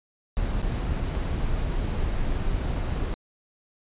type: noise with dropouts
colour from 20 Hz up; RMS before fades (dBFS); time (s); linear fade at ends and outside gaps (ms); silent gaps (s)
brown; -26; 0.37-3.14; 0; 0.619-0.626 / 1.152-1.156
effects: resampled to 8000 Hz